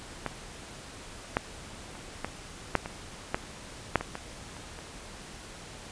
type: clicks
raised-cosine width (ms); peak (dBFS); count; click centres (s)
0.5; -15 / -9 / -28 / -15 / -7 / -21 / -11 / -6 / -18 / -20 / -29 / -26; 12; 0.263 / 1.369 / 1.953 / 2.246 / 2.753 / 2.859 / 3.345 / 3.957 / 4.01 / 4.154 / 4.567 / 4.789
effects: pink hiss -45 dBFS RMS until 5.91 s + resampled to 22050 Hz